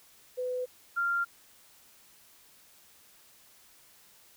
sine tone pair in turn, 502 / 1389.8 Hz, B4 / F6, +28 / -9 cents, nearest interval octave + tritone, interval 1763 cents, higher second, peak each -30 / -26 dBFS, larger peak second, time 0.37-0.66 / 0.96-1.25 s, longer neither, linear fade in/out 20 ms, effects white hiss -59 dBFS RMS until 4.36 s

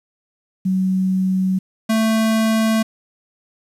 sine / square tone pair in turn, 187.8 / 221.5 Hz, F#3 / A3, +26 / +12 cents, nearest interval minor third, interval 286 cents, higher second, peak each -15 dBFS, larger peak neither, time 0.65-1.59 / 1.89-2.83 s, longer neither, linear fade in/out 10 ms, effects resampled to 32000 Hz + 8-bit

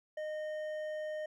sine tone with hard clipping, 615 Hz, D#5, 20 cents flat, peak -38 dBFS, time 0.17-1.26 s, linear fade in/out 5 ms, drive 7 dB, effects none

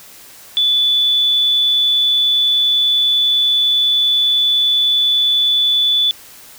sine tone, 3470 Hz, A7, 25 cents flat, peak -11 dBFS, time 0.57-6.11 s, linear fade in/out 0 ms, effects white hiss -40 dBFS RMS until 6.58 s

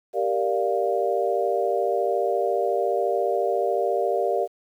sine chord, G minor seventh, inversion none, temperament equal, 392 / 466.2 / 587.3 / 698.5 Hz, G4 / Bb4 / D5 / F5, 0 / 0 / 0 / 0 cents, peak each -26 dBFS, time 0.13-4.48 s, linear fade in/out 50 ms, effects 9-bit

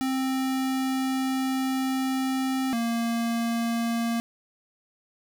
square tone pair in turn, 263.2 / 232.1 Hz, C4 / A#3, +10 / -7 cents, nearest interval major second, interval 217 cents, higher first, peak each -25 dBFS, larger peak neither, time 0.01-2.73 / 2.73-4.2 s, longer first, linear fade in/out 0 ms, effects none

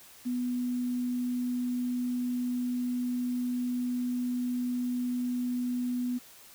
sine tone with quantisation, 246.9 Hz, B3, in tune, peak -28 dBFS, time 0.25-6.19 s, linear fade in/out 20 ms, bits 9, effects white hiss -53 dBFS RMS until 6.54 s

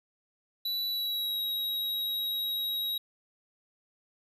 square tone with pitch glide, 3951 to 3827 Hz, B7 to A#7, 0 to +45 cents, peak -30 dBFS, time 0.65-2.98 s, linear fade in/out 5 ms, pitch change -55 cents, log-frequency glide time 0.89-1.41 s, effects none

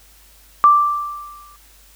sine tone with exponential decay, 1174.7 Hz, D6, in tune, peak -5 dBFS, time 0.64-1.56 s, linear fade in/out 0 ms, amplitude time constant 200 ms, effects added 50 Hz sine -50 dBFS peak until 1.95 s + white hiss -50 dBFS RMS until 1.95 s

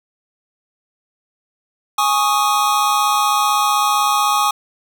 square chord, Ab suspended fourth, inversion none, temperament equal, 830.6 / 1108.7 / 1244.5 Hz, Ab5 / Db6 / Eb6, 0 / 0 / 0 cents, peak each -19 dBFS, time 1.98-4.51 s, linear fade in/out 5 ms, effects none

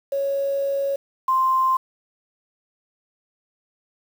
sine tone pair in turn, 554.4 / 1046.6 Hz, C#5 / C6, 0 / 0 cents, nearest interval major seventh, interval 1100 cents, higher second, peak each -20 / -16 dBFS, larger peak second, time 0.12-0.96 / 1.28-1.77 s, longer first, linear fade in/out 5 ms, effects 7-bit

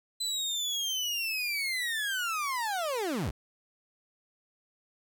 30% pulse linear sweep, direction down, 4039 to 45.5 Hz, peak -27 dBFS, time 0.2-3.31 s, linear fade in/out 10 ms, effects none

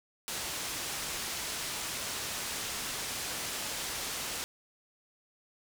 white low-pass noise, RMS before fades -37 dBFS, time 0.28-4.44 s, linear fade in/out 0 ms, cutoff 8600 Hz, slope 12 dB/octave, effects none

